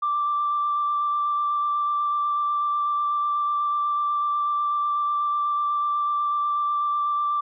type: tone with vibrato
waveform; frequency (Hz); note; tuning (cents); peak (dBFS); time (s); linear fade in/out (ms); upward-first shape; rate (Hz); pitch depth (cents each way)
sine; 1174.7; D6; 0; -20; 0.02-7.41; 10; square; 8.1; 8
effects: tanh soft clip ceiling -16 dBFS